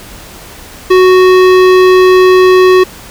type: tone with hard clipping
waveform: sine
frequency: 370 Hz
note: F#4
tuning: in tune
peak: -4 dBFS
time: 0.9-2.84 s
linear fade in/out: 10 ms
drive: 17 dB
effects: pink hiss -31 dBFS RMS until 3.1 s